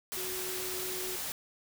sine tone in noise, 370 Hz, F#4, in tune, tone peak -40 dBFS, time 0.17-1.16 s, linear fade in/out 0 ms, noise white, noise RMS -37 dBFS, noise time 0.12-1.32 s, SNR -6 dB, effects none

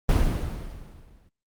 brown noise with exponential decay, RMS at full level -17 dBFS, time 0.09-1.29 s, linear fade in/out 1 ms, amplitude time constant 260 ms, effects Opus 24 kbps

